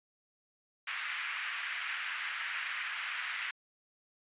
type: band-pass noise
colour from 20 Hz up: pink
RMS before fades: -38 dBFS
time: 0.87-3.51 s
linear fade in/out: 5 ms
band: 1500 to 2700 Hz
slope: 24 dB/octave
effects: resampled to 8000 Hz